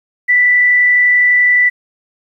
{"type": "tone with frequency modulation", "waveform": "sine", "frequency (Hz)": 1975.5, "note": "B6", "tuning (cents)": 0, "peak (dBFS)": -7, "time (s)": [0.28, 1.7], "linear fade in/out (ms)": 20, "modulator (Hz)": 31.7, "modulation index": 0.46, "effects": ["8-bit"]}